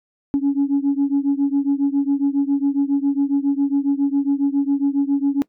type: beating tone pair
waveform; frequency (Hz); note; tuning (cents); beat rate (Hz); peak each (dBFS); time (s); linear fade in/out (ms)
sine; 277.2 / 284.5; C#4 / C#4; 0 / +45; 7.3; -17 / -18; 0.34-5.42; 0
effects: noise-tail reverb RT60 0.1 s tail -22 dB re dry + tanh soft clip ceiling -11 dBFS